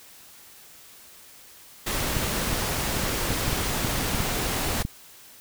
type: noise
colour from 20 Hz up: pink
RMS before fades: -27 dBFS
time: 1.86-4.83 s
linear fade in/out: 10 ms
type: clicks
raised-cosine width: 5 ms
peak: -15 dBFS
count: 11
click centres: 2.168 / 2.53 / 3.037 / 3.305 / 3.48 / 3.53 / 3.848 / 4.148 / 4.204 / 4.805 / 4.851 s
effects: white hiss -49 dBFS RMS until 5.4 s